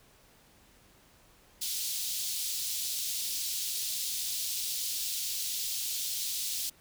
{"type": "high-pass noise", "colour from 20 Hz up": "pink", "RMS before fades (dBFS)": -34, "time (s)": [1.61, 6.7], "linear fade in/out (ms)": 10, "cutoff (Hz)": 3600, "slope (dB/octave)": 24, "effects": ["pink hiss -61 dBFS RMS until 6.8 s"]}